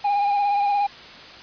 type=tone with vibrato; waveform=triangle; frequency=812 Hz; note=G#5; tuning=39 cents flat; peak=-16 dBFS; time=0.04-0.87 s; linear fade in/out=10 ms; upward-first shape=sine; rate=17 Hz; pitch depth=30 cents each way; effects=white hiss -41 dBFS RMS until 1.42 s + resampled to 11025 Hz